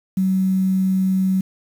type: tone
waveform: sine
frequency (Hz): 189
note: F#3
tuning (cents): +37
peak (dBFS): -15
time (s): 0.17-1.41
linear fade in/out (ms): 5
effects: 7-bit